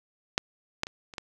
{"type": "clicks", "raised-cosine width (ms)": 0.2, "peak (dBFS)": [-6, -9, -21, -27, -17], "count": 5, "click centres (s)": [0.379, 0.834, 0.869, 1.138, 1.182], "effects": []}